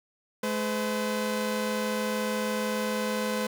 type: tone pair together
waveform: sawtooth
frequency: 213.5 / 507 Hz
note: G#3 / B4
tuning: +48 / +45 cents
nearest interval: octave + minor third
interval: 1497 cents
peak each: -26 dBFS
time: 0.43-3.47 s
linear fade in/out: 5 ms
effects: none